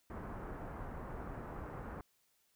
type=low-pass noise; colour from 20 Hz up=pink; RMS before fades=-45 dBFS; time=0.1-2.01 s; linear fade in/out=2 ms; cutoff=1500 Hz; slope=24 dB/octave; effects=white hiss -75 dBFS RMS until 2.55 s